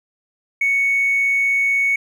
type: tone with hard clipping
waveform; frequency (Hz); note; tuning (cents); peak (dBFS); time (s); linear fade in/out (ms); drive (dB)
sine; 2221; C#7; +3; -15; 0.61-1.96; 5; 1
effects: none